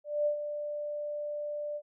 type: tone with ADSR envelope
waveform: sine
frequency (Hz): 591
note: D5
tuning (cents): +11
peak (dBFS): -24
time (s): 0.04-1.82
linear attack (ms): 220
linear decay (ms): 100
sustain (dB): -9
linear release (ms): 59
effects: none